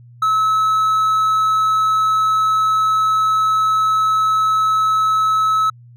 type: tone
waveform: triangle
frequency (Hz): 1295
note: E6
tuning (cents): -31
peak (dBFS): -11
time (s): 0.22-5.7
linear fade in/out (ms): 5
effects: added 120 Hz sine -40 dBFS peak until 5.96 s